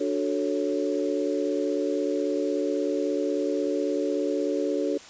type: chord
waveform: sine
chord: D major seventh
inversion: none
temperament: equal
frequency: 293.7 / 370 / 440 / 554.4 Hz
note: D4 / F#4 / A4 / C#5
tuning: 0 / 0 / 0 / 0 cents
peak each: -28 / -30 / -29 / -30 dBFS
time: 0-4.98 s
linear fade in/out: 10 ms
effects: white hiss -46 dBFS RMS until 5.09 s + resampled to 16000 Hz